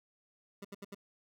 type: tone bursts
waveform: 25% pulse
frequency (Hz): 200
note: G3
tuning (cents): +35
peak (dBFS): -39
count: 4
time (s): 0.62-0.947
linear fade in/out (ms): 5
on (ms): 27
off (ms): 73
effects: none